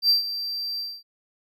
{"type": "tone with ADSR envelope", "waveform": "triangle", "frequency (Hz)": 4699, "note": "D8", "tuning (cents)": 0, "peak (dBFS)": -13, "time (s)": [0.02, 1.03], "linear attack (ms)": 74, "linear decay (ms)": 130, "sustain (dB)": -13, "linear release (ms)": 240, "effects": []}